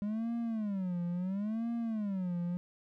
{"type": "tone with vibrato", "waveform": "triangle", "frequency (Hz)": 201.6, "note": "G3", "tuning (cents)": 49, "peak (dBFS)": -30, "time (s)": [0.02, 2.57], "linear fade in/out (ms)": 0, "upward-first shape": "sine", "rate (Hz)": 0.73, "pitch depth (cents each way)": 260, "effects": []}